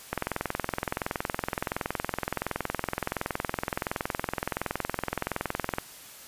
click train, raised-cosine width 0.5 ms, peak -12 dBFS, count 122, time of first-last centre 0.13-5.784 s, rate 21.4 Hz, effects white hiss -47 dBFS RMS until 6.27 s + resampled to 32000 Hz

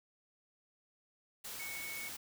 sine tone in noise, 2217 Hz, C#7, in tune, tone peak -43 dBFS, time 1.59-2.09 s, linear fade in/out 10 ms, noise white, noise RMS -45 dBFS, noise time 1.44-2.17 s, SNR -1 dB, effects none

